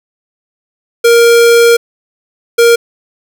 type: tone bursts at uneven times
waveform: square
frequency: 468.2 Hz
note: A#4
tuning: 8 cents sharp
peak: -4 dBFS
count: 2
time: 1.04-1.77 / 2.58-2.76 s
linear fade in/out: 10 ms
effects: none